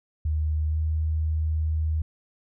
sine tone with pitch glide, 77.1 to 78.45 Hz, D#2 to D#2, -15 to +15 cents, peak -22 dBFS, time 0.25-2.02 s, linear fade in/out 5 ms, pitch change +30 cents, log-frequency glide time 0.69-0.77 s, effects none

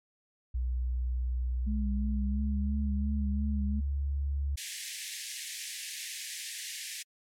sine tone with pitch glide, 61.74 to 70.11 Hz, B1 to C#2, 0 to +20 cents, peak -28 dBFS, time 0.54-4.56 s, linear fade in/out 10 ms, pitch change +220 cents, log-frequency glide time 2.14-2.56 s
sine tone with vibrato, 207.7 Hz, G#3, in tune, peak -32 dBFS, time 1.66-3.81 s, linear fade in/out 20 ms, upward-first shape sine, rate 2.9 Hz, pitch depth 38 cents each way
white high-pass noise, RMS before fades -36 dBFS, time 4.57-7.03 s, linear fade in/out 10 ms, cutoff 1700 Hz, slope 96 dB/octave
effects low-pass 9000 Hz 12 dB/octave + MP3 96 kbps

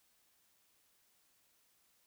silence, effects white hiss -73 dBFS RMS until 2.06 s

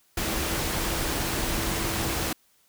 sine tone in noise, 329.6 Hz, E4, in tune, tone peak -37 dBFS, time 0.17-2.33 s, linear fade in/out 5 ms, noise pink, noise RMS -28 dBFS, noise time 0.17-2.33 s, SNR -12 dB, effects white hiss -64 dBFS RMS until 2.68 s

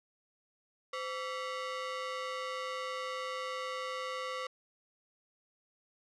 sawtooth ring-modulated tone, 830.6 Hz, G#5, in tune, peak -29 dBFS, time 0.93-4.47 s, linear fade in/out 5 ms, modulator 316 Hz, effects low-pass 5000 Hz 12 dB/octave

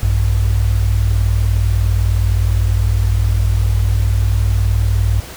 sine tone pair together, 58.27 / 98 Hz, A#1 / G2, 0 / 0 cents, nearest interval major sixth, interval 900 cents, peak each -14 dBFS, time 0.03-5.2 s, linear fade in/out 0 ms, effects pink hiss -33 dBFS RMS until 5.36 s

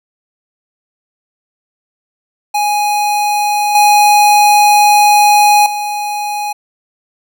square tone with level steps, 830.6 Hz, G#5, in tune, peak -12 / -6 / -17 dBFS, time 2.54-6.53 s, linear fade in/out 10 ms, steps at 3.75 / 5.66 s, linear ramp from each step 2 ms, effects none

